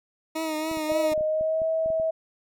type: tone with vibrato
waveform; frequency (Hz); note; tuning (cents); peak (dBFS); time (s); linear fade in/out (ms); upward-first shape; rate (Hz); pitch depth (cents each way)
20% pulse; 314.7; D#4; +20; -22; 0.35-1.14; 10; triangle; 3.5; 50
type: clicks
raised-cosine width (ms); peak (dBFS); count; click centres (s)
3; -29; 11; 0.714 / 0.772 / 0.919 / 1.119 / 1.178 / 1.209 / 1.41 / 1.618 / 1.86 / 1.903 / 1.999
type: tone with pitch glide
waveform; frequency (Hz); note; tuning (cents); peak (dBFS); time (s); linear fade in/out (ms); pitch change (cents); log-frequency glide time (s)
sine; 619 to 644.9; D#5 to E5; -9 to -38; -22; 0.89-2.11; 10; +71; 1.24-1.64
effects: none